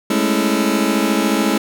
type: chord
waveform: sawtooth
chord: A major seventh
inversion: third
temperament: just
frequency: 206.2 / 220 / 275 / 330 Hz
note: G#3 / A3 / C#4 / E4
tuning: -12 / 0 / -14 / +2 cents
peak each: -16 dBFS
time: 0.1-1.58 s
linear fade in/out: 5 ms
effects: none